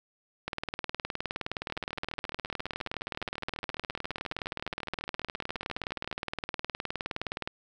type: two click trains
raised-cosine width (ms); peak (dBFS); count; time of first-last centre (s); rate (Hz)
0.3; -16 / -23; 136 / 65; 0.48-7.475 / 1.7-6.114; 19.3 / 14.5
effects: none